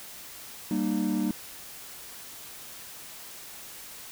triangle chord, Eb major, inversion first, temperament equal with one note detuned, 196 / 233.1 / 305.1 Hz, G3 / Bb3 / Eb4, 0 / 0 / -34 cents, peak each -27 dBFS, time 0.71-1.31 s, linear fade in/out 2 ms, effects tanh soft clip ceiling -14 dBFS + white hiss -44 dBFS RMS until 4.11 s

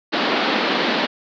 pink band-pass noise, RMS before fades -20 dBFS, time 0.12-1.07 s, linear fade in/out 20 ms, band 200 to 4500 Hz, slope 48 dB/octave, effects none

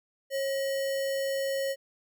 sine tone with sample-and-hold, 545 Hz, C#5, 29 cents flat, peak -27 dBFS, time 0.3-1.76 s, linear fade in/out 50 ms, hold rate 2450 Hz, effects none

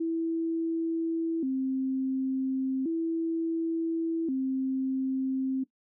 sine tone with vibrato, 294.6 Hz, D4, 6 cents sharp, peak -26 dBFS, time 0-5.64 s, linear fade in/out 10 ms, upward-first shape square, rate 0.35 Hz, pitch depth 190 cents each way, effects noise-tail reverb RT60 0.1 s tail -17 dB re dry

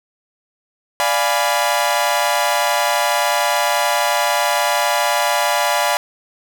sawtooth chord, D diminished seventh, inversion none, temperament equal, 587.3 / 698.5 / 830.6 / 987.8 Hz, D5 / F5 / Ab5 / Cb6, 0 / 0 / 0 / 0 cents, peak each -17 dBFS, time 1-5.97 s, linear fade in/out 0 ms, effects none

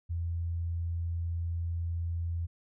sine tone, 84.6 Hz, E2, 45 cents sharp, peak -30 dBFS, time 0.09-2.47 s, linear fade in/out 20 ms, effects none

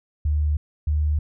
sine tone pair in turn, 74.8 / 75.32 Hz, D2 / D2, +32 / +44 cents, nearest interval unison, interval 12 cents, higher second, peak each -18 dBFS, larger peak neither, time 0.25-0.57 / 0.87-1.19 s, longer neither, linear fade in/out 5 ms, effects none

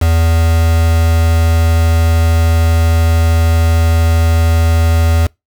triangle tone with quantisation, 82.41 Hz, E2, in tune, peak -6 dBFS, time 0.01-5.27 s, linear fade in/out 10 ms, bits 3, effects noise-tail reverb RT60 0.2 s tail -26 dB re dry

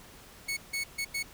sawtooth tone bursts at uneven times, 2210 Hz, C#7, 6 cents flat, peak -27 dBFS, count 4, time 0.48-0.57 / 0.73-0.84 / 0.98-1.05 / 1.14-1.23 s, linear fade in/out 10 ms, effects pink hiss -52 dBFS RMS until 1.33 s

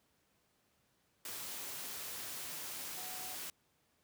sine tone in noise, 740 Hz, F#5, in tune, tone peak -52 dBFS, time 2.97-3.35 s, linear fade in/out 2 ms, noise white, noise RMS -44 dBFS, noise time 1.25-3.5 s, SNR -11 dB, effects pink hiss -75 dBFS RMS until 4.03 s + high-pass 80 Hz 12 dB/octave

